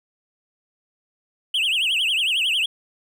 triangle tone with vibrato, 2900 Hz, F#7, 35 cents flat, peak -17 dBFS, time 1.54-2.66 s, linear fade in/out 5 ms, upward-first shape triangle, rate 11 Hz, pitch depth 260 cents each way, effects none

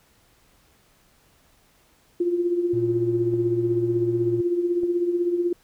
sine tone with tremolo, 349.2 Hz, F4, in tune, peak -17 dBFS, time 2.2-5.53 s, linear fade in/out 5 ms, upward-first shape triangle, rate 16 Hz, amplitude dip 65%
triangle tone, 117.6 Hz, A#2, 16 cents sharp, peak -26 dBFS, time 2.73-4.41 s, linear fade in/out 5 ms
clicks, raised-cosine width 2 ms, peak -26 dBFS, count 2, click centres 3.337 / 4.834 s
effects pink hiss -60 dBFS RMS until 5.63 s

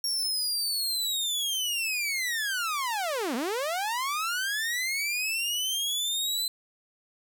sawtooth linear two-way sweep, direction down then up, 5570 to 218.5 to 4067 Hz, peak -24 dBFS, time 0.04-6.48 s, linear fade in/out 2 ms, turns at 3.35 s, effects none

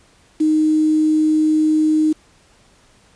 sine tone with quantisation, 310 Hz, D#4, 6 cents flat, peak -12 dBFS, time 0.4-2.13 s, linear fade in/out 10 ms, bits 6, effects pink hiss -53 dBFS RMS until 3.15 s + resampled to 22050 Hz

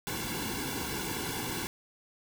pink noise with comb filter, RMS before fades -35 dBFS, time 0.07-1.67 s, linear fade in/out 0 ms, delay 1.6 ms, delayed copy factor -0.9, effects none

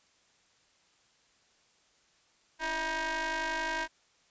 sawtooth ring-modulated tone, 311.1 Hz, D#4, in tune, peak -24 dBFS, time 2.59-3.88 s, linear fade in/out 50 ms, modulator 1270 Hz, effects white hiss -67 dBFS RMS until 4.3 s + resampled to 16000 Hz

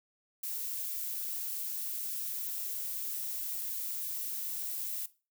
violet noise, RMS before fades -37 dBFS, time 0.43-5.06 s, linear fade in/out 5 ms, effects noise-tail reverb RT60 0.3 s tail -17 dB re dry

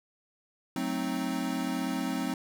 square chord, F# diminished seventh, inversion none, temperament equal, 185 / 220 / 261.6 / 311.1 Hz, F#3 / A3 / C4 / Eb4, 0 / 0 / 0 / 0 cents, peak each -37 / -38 / -33 / -37 dBFS, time 0.76-2.34 s, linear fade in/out 2 ms, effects none

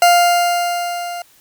40% pulse tone with level ramp, 700 Hz, F5, 4 cents sharp, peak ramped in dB -6 to -24 dBFS, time 0.02-1.22 s, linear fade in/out 2 ms, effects white hiss -51 dBFS RMS until 1.4 s

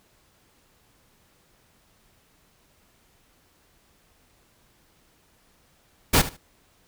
pink noise with echo, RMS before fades -17 dBFS, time 6.13-6.22 s, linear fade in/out 10 ms, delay 75 ms, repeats 2, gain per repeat -15 dB, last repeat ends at 6.37 s, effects pink hiss -62 dBFS RMS until 6.87 s

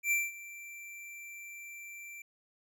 square tone with ADSR envelope, 2349 Hz, D7, in tune, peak -26 dBFS, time 0.03-2.22 s, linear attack 83 ms, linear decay 200 ms, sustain -19 dB, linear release 3 ms, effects none

